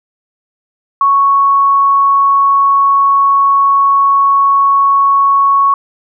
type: tone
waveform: sine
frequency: 1108.7 Hz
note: C#6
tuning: in tune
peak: -6 dBFS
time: 1.01-5.74 s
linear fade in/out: 2 ms
effects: none